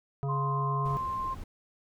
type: harmonic tone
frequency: 138.8 Hz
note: C#3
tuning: 3 cents sharp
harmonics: 1 / 3 / 5 / 7 / 9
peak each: -29 / -39 / -41 / -46 / -48 dBFS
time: 0.23-0.97 s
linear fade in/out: 0 ms
type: tone with pitch glide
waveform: sine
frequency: 1046.5 to 1052.6 Hz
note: C6 to C6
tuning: 0 to +10 cents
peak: -30 dBFS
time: 0.28-1.35 s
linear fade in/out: 20 ms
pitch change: +10 cents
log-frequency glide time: 0.65-1.19 s
type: noise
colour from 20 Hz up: brown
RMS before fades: -42 dBFS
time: 0.85-1.44 s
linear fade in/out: 5 ms
effects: none